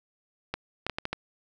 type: clicks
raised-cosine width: 0.3 ms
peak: -14 dBFS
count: 6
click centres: 0.54 / 0.866 / 0.897 / 0.985 / 1.054 / 1.13 s
effects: none